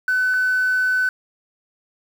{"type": "tone pair in turn", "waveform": "triangle", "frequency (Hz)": [1508, 1508], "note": ["F#6", "F#6"], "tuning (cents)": [32, 32], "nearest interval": "unison", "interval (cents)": 0, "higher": "neither", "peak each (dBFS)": -13, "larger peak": "neither", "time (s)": [[0.08, 0.34], [0.34, 1.09]], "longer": "second", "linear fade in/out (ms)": 2, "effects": ["tanh soft clip ceiling -13 dBFS", "7-bit"]}